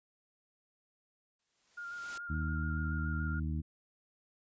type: noise with exponential growth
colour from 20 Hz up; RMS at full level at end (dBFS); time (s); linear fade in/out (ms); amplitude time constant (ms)
white; -44; 1.39-2.18; 5; 170
type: tone with vibrato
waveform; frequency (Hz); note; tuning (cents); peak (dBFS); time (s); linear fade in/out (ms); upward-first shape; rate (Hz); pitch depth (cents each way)
sine; 1406; F6; +11; -40; 1.77-3.4; 10; square; 7; 17
type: harmonic tone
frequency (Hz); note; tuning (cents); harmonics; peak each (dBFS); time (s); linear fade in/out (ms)
77.78; D#2; 0; 1 / 2 / 3 / 4; -34 / -38 / -42 / -46; 2.29-3.62; 20
effects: resampled to 16000 Hz